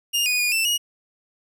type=tone with pitch steps; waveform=sawtooth; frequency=2827 / 2472 / 2444 / 2666 / 2885 Hz; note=F7 / D#7 / D#7 / E7 / F#7; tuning=+20 / -12 / -32 / +19 / -44 cents; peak=-16 dBFS; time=0.13-0.78 s; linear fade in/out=20 ms; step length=130 ms; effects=none